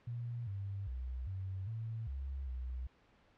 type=tone with pitch steps; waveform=sine; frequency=119.1 / 98.7 / 63.1 / 94.8 / 112.3 / 67.7 / 62.9 Hz; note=A#2 / G2 / B1 / F#2 / A2 / C#2 / B1; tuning=+38 / +12 / +38 / +43 / +36 / -40 / +32 cents; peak=-38 dBFS; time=0.07-2.87 s; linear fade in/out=5 ms; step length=400 ms; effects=pink hiss -68 dBFS RMS until 3.37 s + low-pass 3000 Hz 12 dB/octave